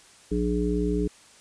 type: harmonic tone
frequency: 59.7 Hz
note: A#1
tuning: 42 cents sharp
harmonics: 1 / 3 / 5 / 7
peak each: -28 / -28 / -28 / -28 dBFS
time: 0.31-1.08 s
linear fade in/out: 10 ms
effects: white hiss -53 dBFS RMS until 1.4 s + resampled to 22050 Hz